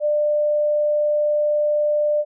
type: tone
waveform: sine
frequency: 596 Hz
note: D5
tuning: 25 cents sharp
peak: -16 dBFS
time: 0-2.25 s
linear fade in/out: 50 ms
effects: none